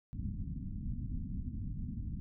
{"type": "low-pass noise", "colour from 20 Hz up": "pink", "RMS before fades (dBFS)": -39, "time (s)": [0.13, 2.2], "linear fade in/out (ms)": 0, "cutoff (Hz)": 250, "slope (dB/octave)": 48, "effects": []}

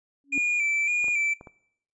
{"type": "tone with exponential growth", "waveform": "sine", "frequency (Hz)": 280, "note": "C#4", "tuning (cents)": 18, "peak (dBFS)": -27, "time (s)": [0.24, 0.38], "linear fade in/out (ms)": 1, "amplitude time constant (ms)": 29}
{"type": "tone with vibrato", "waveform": "triangle", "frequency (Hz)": 2380, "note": "D7", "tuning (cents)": 22, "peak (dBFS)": -21, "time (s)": [0.32, 1.34], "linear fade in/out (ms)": 10, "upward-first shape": "square", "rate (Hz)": 1.8, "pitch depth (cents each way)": 39}
{"type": "clicks", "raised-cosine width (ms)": 1, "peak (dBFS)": -29, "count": 4, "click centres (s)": [1.043, 1.083, 1.411, 1.472]}
{"effects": ["noise-tail reverb RT60 0.7 s tail -21 dB re dry", "resampled to 22050 Hz"]}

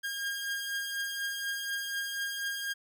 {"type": "beating tone pair", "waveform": "sawtooth", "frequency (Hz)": [1614, 1618.1], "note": ["G#6", "G#6"], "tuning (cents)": [-50, -46], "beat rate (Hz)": 4.1, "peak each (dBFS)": [-37, -30], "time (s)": [0.03, 2.74], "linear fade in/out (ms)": 20, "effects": []}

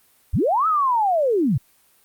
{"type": "linear two-way sweep", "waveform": "sine", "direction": "up then down", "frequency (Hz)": [30.11, 1318.5, 105.5], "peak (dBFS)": -16, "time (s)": [0.33, 1.58], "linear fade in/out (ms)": 10, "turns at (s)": 0.67, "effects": ["white hiss -58 dBFS RMS until 2.04 s", "Opus 32 kbps"]}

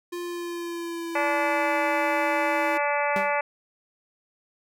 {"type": "tone with pitch glide", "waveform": "square", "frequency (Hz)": [349.7, 324.4], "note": ["F4", "E4"], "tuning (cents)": [2, -28], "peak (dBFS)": -31, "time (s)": [0.12, 2.78], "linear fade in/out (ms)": 10, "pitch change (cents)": -130, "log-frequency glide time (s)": [0.23, 1.78]}
{"type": "harmonic tone", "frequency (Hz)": 289.6, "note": "D4", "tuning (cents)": -24, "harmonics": [2, 3, 4, 5, 6, 7, 8, 9], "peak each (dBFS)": [-27, -27, -32, -33, -34, -31, -33, -36], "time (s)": [1.15, 3.41], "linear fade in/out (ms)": 5}
{"type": "tone with exponential decay", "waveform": "sawtooth", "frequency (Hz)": 196, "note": "G3", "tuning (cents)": 0, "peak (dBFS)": -23, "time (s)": [3.16, 3.38], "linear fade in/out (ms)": 2, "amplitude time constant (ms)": 46}
{"effects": []}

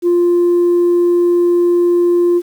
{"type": "tone", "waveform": "sine", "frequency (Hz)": 349.2, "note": "F4", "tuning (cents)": 0, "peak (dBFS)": -7, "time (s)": [0.02, 2.42], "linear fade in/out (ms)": 50, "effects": ["tanh soft clip ceiling -7 dBFS", "7-bit"]}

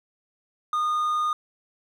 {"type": "tone", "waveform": "triangle", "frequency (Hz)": 1225, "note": "D#6", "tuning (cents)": -27, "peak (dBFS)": -20, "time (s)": [0.73, 1.33], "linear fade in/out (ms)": 2, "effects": []}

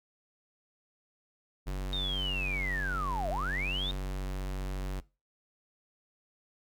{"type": "tone", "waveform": "square", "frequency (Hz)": 47.32, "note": "F#1", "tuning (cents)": 40, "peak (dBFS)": -33, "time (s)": [1.66, 5.01], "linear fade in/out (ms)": 20}
{"type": "linear two-way sweep", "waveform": "sine", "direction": "down then up", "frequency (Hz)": [3716, 584, 3716], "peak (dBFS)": -32, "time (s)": [1.93, 3.91], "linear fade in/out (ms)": 0, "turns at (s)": 3.3}
{"effects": ["noise-tail reverb RT60 0.3 s tail -21 dB re dry", "Opus 48 kbps"]}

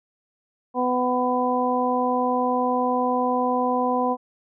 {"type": "harmonic tone", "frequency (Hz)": 250, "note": "B3", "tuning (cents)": 21, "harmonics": [1, 2, 3, 4], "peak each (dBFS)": [-25, -25, -25, -25], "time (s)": [0.74, 4.17], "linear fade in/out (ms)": 50, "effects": []}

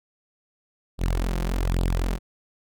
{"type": "tone with flanger", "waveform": "sawtooth", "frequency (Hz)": 43.88, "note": "F1", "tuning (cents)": 9, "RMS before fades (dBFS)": -24, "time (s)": [0.98, 2.19], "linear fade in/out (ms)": 50, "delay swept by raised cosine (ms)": [0.23, 5.73], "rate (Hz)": 1.2, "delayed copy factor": 0.75, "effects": []}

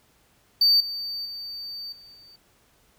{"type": "tone with level steps", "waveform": "triangle", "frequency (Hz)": 4600, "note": "D8", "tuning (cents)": -37, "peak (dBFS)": [-14, -28, -32, -45, -47], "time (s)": [0.61, 2.36], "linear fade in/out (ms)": 5, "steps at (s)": [0.8, 1.25, 1.92, 2.14], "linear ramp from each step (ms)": 5, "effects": ["pink hiss -62 dBFS RMS until 2.98 s"]}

